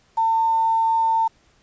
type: tone with quantisation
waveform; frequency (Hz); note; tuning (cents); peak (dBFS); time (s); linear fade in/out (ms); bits
sine; 901; A5; +41; -16; 0.17-1.28; 10; 7
effects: pink hiss -59 dBFS RMS until 1.62 s + resampled to 16000 Hz